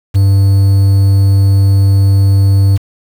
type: tone with quantisation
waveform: triangle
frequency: 98 Hz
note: G2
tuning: in tune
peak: -3 dBFS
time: 0.14-2.78 s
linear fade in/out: 20 ms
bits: 5
effects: none